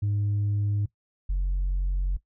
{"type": "tone pair in turn", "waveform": "sine", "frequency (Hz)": [102.6, 45.7], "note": ["G#2", "F#1"], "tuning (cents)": [-21, -21], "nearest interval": "octave + major second", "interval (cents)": 1400, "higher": "first", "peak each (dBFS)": -21, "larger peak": "neither", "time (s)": [[0.02, 0.86], [1.29, 2.17]], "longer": "second", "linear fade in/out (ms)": 10, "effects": ["noise-tail reverb RT60 0.1 s tail -18 dB re dry", "tanh soft clip ceiling -21 dBFS"]}